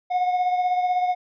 triangle beating tone pair, 724 / 740 Hz, F#5 / F#5, -38 / 0 cents, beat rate 16 Hz, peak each -18 / -27 dBFS, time 0.1-1.15 s, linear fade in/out 20 ms, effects resampled to 11025 Hz

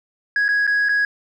sine tone with dropouts, 1661.2 Hz, G#6, in tune, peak -13 dBFS, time 0.36-1.05 s, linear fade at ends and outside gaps 2 ms, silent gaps 0.482-0.488 / 0.668-0.675 / 0.887-0.892 s, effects tanh soft clip ceiling -14 dBFS

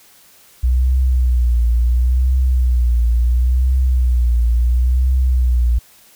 sine tone with vibrato, 61.4 Hz, B1, 9 cents flat, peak -11 dBFS, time 0.63-5.79 s, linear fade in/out 10 ms, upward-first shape triangle, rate 0.72 Hz, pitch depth 97 cents each way, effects white hiss -48 dBFS RMS until 6.15 s

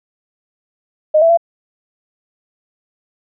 sine tone with pitch steps, 617 / 662 / 677 Hz, D#5 / E5 / E5, -15 / +7 / +46 cents, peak -7 dBFS, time 1.14-1.374 s, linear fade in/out 10 ms, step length 78 ms, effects none

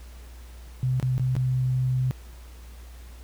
sine tone with dropouts, 128.3 Hz, C3, 34 cents flat, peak -21 dBFS, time 0.83-2.11 s, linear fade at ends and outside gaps 0 ms, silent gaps 0.999-1.027 / 1.18-1.196 / 1.353-1.365 s, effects added 60 Hz sine -41 dBFS peak until 3.23 s + pink hiss -53 dBFS RMS until 3.23 s

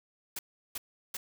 white noise bursts, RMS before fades -37 dBFS, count 3, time 0.36-1.17 s, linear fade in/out 5 ms, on 30 ms, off 360 ms, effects none

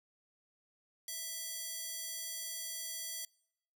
square tone with high-pass filter, 659.3 Hz, E5, in tune, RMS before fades -42 dBFS, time 1.08-3.25 s, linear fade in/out 2 ms, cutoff 5500 Hz, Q 0.7, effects noise-tail reverb RT60 0.8 s tail -26 dB re dry

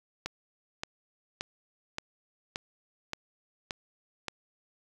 click train, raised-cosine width 0.2 ms, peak -16 dBFS, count 8, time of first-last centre 0.26-4.283 s, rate 1.74 Hz, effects 8-bit

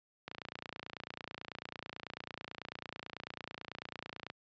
click train, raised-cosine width 0.3 ms, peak -25 dBFS, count 118, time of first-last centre 0.28-4.301 s, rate 29.1 Hz, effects high-pass 100 Hz 12 dB/octave + resampled to 16000 Hz

